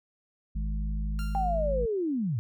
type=harmonic tone; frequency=52.2 Hz; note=G#1; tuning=10 cents sharp; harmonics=1 / 3 / 4; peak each=-28 / -38 / -40 dBFS; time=0.55-1.86 s; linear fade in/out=10 ms
type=tone with exponential decay; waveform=sawtooth; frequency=1390 Hz; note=F6; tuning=9 cents flat; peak=-35 dBFS; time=1.19-1.75 s; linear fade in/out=0 ms; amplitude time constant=120 ms
type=linear sweep; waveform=sine; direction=down; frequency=800 to 100.6 Hz; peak=-26 dBFS; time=1.35-2.39 s; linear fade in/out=0 ms
effects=none